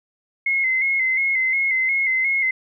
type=tone with vibrato; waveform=sine; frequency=2111 Hz; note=C7; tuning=15 cents sharp; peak=-17 dBFS; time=0.46-2.51 s; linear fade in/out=5 ms; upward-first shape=square; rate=2.8 Hz; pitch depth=44 cents each way; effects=none